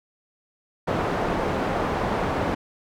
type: low-pass noise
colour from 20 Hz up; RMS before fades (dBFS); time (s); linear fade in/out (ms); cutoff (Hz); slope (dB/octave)
white; -25; 0.87-2.55; 10; 850; 12
effects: none